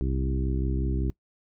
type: harmonic tone with a mistuned harmonic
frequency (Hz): 65.4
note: C2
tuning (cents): 0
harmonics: 1 / 2 / 3 / 4 / 5 / 6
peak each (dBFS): -26 / -31 / -36 / -36 / -35 / -39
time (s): 0.01-1.1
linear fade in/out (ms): 0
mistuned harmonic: 1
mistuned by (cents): -48
effects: noise-tail reverb RT60 0.1 s tail -21 dB re dry